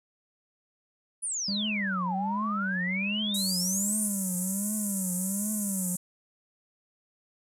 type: exponential two-way sweep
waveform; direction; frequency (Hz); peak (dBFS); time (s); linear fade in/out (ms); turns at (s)
sine; down then up; 10180 to 755 to 10180; -29; 1.22-4.09; 20; 2.16
type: tone with vibrato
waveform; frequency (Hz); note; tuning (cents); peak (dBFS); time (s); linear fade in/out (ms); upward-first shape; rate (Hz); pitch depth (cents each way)
triangle; 196; G3; 0; -28; 1.48-5.96; 5; triangle; 1.3; 170
type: band-pass noise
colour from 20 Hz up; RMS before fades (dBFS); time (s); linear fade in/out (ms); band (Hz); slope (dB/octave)
pink; -34; 3.34-5.97; 5; 7200 to 12000; 48
effects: none